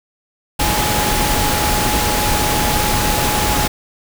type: tone in noise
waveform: sine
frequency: 840 Hz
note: G#5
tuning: 19 cents sharp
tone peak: -21 dBFS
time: 0.59-3.68 s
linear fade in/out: 10 ms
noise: pink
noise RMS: -17 dBFS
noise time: 0.59-3.68 s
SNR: -7 dB
effects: none